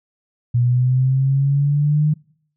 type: linear sweep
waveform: sine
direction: up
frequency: 120 to 153 Hz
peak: -13 dBFS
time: 0.54-2.14 s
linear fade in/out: 10 ms
effects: noise-tail reverb RT60 0.6 s tail -24 dB re dry